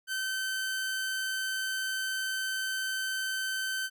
sawtooth tone, 1539 Hz, G6, 32 cents flat, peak -27 dBFS, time 0.07-3.9 s, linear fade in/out 50 ms, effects none

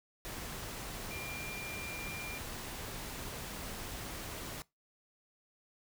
sine tone in noise, 2387 Hz, D7, 28 cents sharp, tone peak -43 dBFS, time 1.11-2.38 s, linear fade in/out 0 ms, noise pink, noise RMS -43 dBFS, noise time 0.25-4.62 s, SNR -3 dB, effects noise-tail reverb RT60 0.2 s tail -22 dB re dry

